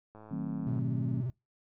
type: click train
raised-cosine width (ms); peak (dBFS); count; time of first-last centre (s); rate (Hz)
1; -37; 70; 0.15-0.789; 108
type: chord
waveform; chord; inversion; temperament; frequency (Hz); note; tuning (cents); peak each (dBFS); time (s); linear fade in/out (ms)
sine; D# diminished seventh; none; just; 155.56 / 186.68 / 224 / 268.8; D#3 / F#3 / A3 / C4; 0 / +16 / +31 / +47; -38; 0.31-1.21; 5
type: tone with vibrato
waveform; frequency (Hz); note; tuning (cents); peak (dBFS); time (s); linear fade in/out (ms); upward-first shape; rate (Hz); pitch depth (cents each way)
triangle; 123.47; B2; 0; -29; 0.67-1.3; 0; square; 17; 100
effects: noise-tail reverb RT60 0.2 s tail -23 dB re dry